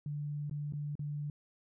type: tone with dropouts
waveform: sine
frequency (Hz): 146.83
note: D3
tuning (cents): 0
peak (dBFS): -35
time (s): 0.06-1.3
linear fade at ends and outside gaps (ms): 2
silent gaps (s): 0.497-0.511 / 0.724-0.735 / 0.954-0.993
effects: none